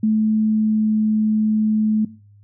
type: tone with pitch glide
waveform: sine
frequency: 216.9 to 215.7 Hz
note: A3 to A3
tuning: -25 to -34 cents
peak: -14 dBFS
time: 0.03-2.05 s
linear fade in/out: 5 ms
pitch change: -9 cents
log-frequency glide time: 0.42-1 s
effects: noise-tail reverb RT60 0.4 s tail -20 dB re dry + added 102 Hz sine -46 dBFS peak until 2.43 s